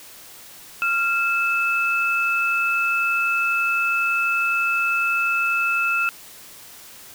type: tone pair together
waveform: sine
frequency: 1386 / 2616 Hz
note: F6 / E7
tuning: -14 / -14 cents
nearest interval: major seventh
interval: 1100 cents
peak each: -21 dBFS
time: 0.82-6.09 s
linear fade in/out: 0 ms
effects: white hiss -43 dBFS RMS until 7.14 s